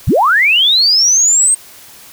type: linear sweep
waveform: sine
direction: up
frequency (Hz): 41.41 to 8500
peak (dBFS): -7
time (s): 0.07-1.55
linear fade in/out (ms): 10
effects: white hiss -38 dBFS RMS until 2.12 s